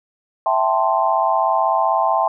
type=chord; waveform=sine; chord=A minor seventh; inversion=second; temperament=equal; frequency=659.3 / 784 / 880 / 1046.5 Hz; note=E5 / G5 / A5 / C6; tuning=0 / 0 / 0 / 0 cents; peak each=-20 dBFS; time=0.46-2.28 s; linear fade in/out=2 ms; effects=none